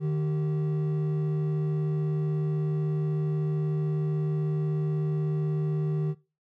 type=tone pair together; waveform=triangle; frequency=152.7 / 385.1 Hz; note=D#3 / G4; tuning=-32 / -31 cents; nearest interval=octave + major third; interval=1601 cents; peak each=-22 / -32 dBFS; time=0-6.15 s; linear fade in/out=50 ms; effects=noise-tail reverb RT60 0.3 s tail -20 dB re dry + tanh soft clip ceiling -18 dBFS